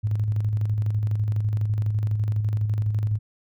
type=tone with tremolo; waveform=sine; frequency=105.9 Hz; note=G#2; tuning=34 cents sharp; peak=-19 dBFS; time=0.03-3.19 s; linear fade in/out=20 ms; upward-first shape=square; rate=12 Hz; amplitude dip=40%; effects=none